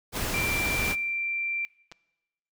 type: noise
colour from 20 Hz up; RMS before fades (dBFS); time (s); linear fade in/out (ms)
pink; -30; 0.12-0.96; 50
type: tone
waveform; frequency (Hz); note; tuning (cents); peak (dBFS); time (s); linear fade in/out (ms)
sine; 2357; D7; +6; -27; 0.34-1.65; 0
type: clicks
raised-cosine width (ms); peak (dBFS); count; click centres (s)
0.2; -27; 2; 1.916 / 1.922
effects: noise-tail reverb RT60 1.0 s tail -22 dB re dry